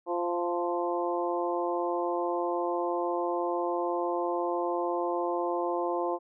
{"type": "harmonic tone with a mistuned harmonic", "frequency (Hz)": 173.9, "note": "F3", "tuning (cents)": -7, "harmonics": [2, 3, 4, 5, 6], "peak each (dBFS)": [-31, -33, -34, -35, -36], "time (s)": [0.06, 6.19], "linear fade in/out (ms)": 50, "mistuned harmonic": 5, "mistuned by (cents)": 16, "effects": []}